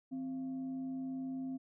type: tone with frequency modulation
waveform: sine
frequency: 261.6 Hz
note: C4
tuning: in tune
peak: -37 dBFS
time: 0.11-1.58 s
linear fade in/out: 20 ms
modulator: 425 Hz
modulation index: 0.24
effects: none